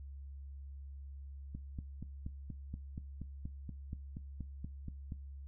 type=click train; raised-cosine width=5 ms; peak=-30 dBFS; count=16; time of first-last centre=1.55-5.121 s; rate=4.2 Hz; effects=noise-tail reverb RT60 0.2 s tail -18 dB re dry + added 69 Hz sine -45 dBFS peak until 5.47 s